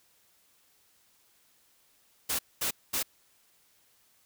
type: noise bursts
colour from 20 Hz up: white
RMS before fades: -30 dBFS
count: 3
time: 2.29-3.03 s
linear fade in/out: 10 ms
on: 100 ms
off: 220 ms
effects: white hiss -66 dBFS RMS until 4.25 s